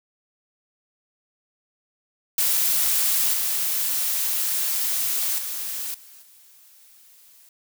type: noise with level steps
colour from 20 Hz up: blue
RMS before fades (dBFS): -21 / -24 / -30 / -47 / -52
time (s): 2.38-7.49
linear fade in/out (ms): 2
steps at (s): 3.33 / 5.38 / 5.94 / 6.22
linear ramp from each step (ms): 5
effects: none